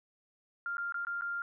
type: tone with dropouts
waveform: sine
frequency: 1396.9 Hz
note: F6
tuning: in tune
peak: -33 dBFS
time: 0.66-1.42 s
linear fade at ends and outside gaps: 1 ms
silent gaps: 0.77-0.781 / 0.923-0.943 / 1.05-1.069 / 1.211-1.22 s
effects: none